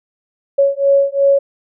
sine beating tone pair, 554.4 / 557.2 Hz, C#5 / C#5, 0 / +9 cents, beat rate 2.8 Hz, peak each -13 dBFS, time 0.58-1.39 s, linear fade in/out 10 ms, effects none

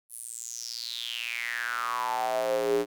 square tone with high-pass filter sweep, 58.9 Hz, A#1, 19 cents sharp, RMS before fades -31 dBFS, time 0.09-2.86 s, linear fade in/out 50 ms, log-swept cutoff 11000 to 350 Hz, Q 7.6, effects none

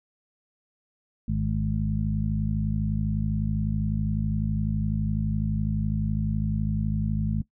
harmonic tone with a mistuned harmonic, 51.91 Hz, G#1, in tune, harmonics 1 / 2 / 3 / 4, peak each -29 / -29 / -29 / -29 dBFS, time 1.28-7.42 s, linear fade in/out 5 ms, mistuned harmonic 4, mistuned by +34 cents, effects noise-tail reverb RT60 0.1 s tail -18 dB re dry

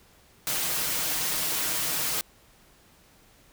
white noise with comb filter, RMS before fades -28 dBFS, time 0.47-2.21 s, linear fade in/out 0 ms, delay 6.4 ms, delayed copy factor +0.65, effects pink hiss -58 dBFS RMS until 3.52 s

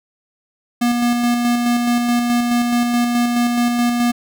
square tone with tremolo, 240 Hz, B3, 49 cents flat, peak -14 dBFS, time 0.81-4.12 s, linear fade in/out 10 ms, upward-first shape square, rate 4.7 Hz, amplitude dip 30%, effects none

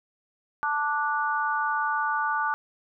sine chord, D major, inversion second, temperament just, 881 / 1174.7 / 1468.3 Hz, A5 / D6 / F#6, +2 / 0 / -14 cents, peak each -28 dBFS, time 0.63-2.54 s, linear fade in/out 0 ms, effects none

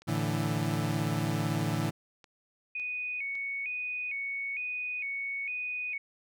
click train, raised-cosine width 0.2 ms, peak -35 dBFS, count 7, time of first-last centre 0.02-3.353 s, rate 1.8 Hz
30% pulse chord, A suspended fourth, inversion none, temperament equal with one note detuned, 111.02 / 146.83 / 164.81 Hz, A2 / D3 / E3, +16 / 0 / 0 cents, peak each -30 dBFS, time 0.07-1.91 s, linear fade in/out 20 ms
sine tone with vibrato, 2349 Hz, D7, in tune, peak -32 dBFS, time 2.75-5.98 s, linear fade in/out 5 ms, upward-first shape square, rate 1.1 Hz, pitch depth 97 cents each way
effects none

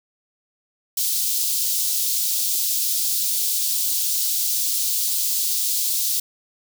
white high-pass noise, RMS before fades -22 dBFS, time 0.97-6.2 s, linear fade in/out 5 ms, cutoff 3800 Hz, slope 24 dB/octave, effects none

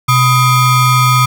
square ring-modulated tone, 562 Hz, C#5, 24 cents sharp, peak -5 dBFS, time 0.08-1.26 s, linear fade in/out 10 ms, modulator 689 Hz, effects none

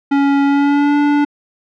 square tone with pitch glide, 279.8 to 290.7 Hz, C#4 to D4, +16 to -18 cents, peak -11 dBFS, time 0.11-1.25 s, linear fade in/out 10 ms, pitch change +66 cents, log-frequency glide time 0.44-0.97 s, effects low-pass 2000 Hz 12 dB/octave

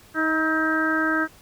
harmonic tone with a mistuned harmonic, 315.9 Hz, D#4, 26 cents sharp, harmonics 1 / 2 / 3 / 4 / 5 / 6, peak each -24 / -31 / -35 / -27 / -23 / -35 dBFS, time 0.14-1.28 s, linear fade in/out 50 ms, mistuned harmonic 4, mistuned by +28 cents, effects pink hiss -51 dBFS RMS until 1.41 s

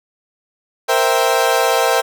30% pulse chord, C dominant seventh, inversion third, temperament equal, 466.2 / 523.3 / 659.3 / 784 Hz, Bb4 / C5 / E5 / G5, 0 / 0 / 0 / 0 cents, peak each -16 dBFS, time 0.88-2.02 s, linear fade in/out 20 ms, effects none

